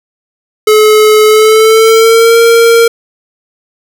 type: tone with pitch glide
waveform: square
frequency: 428.9 to 462.3 Hz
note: A4 to A#4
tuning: -44 to -14 cents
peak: -3 dBFS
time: 0.67-2.88 s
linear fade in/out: 5 ms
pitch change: +130 cents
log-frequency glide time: 1.26-2.39 s
effects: none